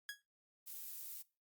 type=tone with exponential decay; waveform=sawtooth; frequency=1661.2 Hz; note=G#6; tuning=in tune; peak=-36 dBFS; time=0.09-0.22 s; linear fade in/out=1 ms; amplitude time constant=27 ms
type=noise; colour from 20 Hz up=violet; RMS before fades=-48 dBFS; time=0.66-1.23 s; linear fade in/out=20 ms
effects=noise-tail reverb RT60 0.3 s tail -21 dB re dry + Opus 48 kbps